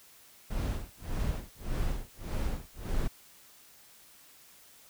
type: noise with tremolo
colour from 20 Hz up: brown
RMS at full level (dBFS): -30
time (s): 0.5-3.08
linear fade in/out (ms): 10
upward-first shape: sine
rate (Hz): 1.7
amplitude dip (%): 100
effects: white hiss -57 dBFS RMS until 4.89 s